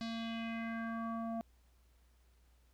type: tone with low-pass filter sweep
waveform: square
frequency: 228 Hz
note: A#3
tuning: 38 cents flat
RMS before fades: -40 dBFS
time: 0.01-1.41 s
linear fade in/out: 0 ms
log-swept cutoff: 4600 to 770 Hz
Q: 3.3
effects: added 60 Hz sine -65 dBFS peak until 2.73 s + pink hiss -75 dBFS RMS until 2.73 s